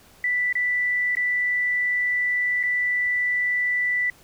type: tone with dropouts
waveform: sine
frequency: 1975.5 Hz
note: B6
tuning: in tune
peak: -20 dBFS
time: 0.24-4.1 s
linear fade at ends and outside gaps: 2 ms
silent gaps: 0.527-0.553 / 1.152-1.169 / 2.63-2.635 s
effects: pink hiss -53 dBFS RMS until 4.23 s